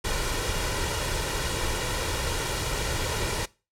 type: noise with comb filter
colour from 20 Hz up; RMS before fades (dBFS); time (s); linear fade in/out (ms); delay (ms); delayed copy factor
pink; -28; 0.04-3.46; 10; 2.1; +0.55
effects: noise-tail reverb RT60 0.3 s tail -21 dB re dry + low-pass 10000 Hz 12 dB/octave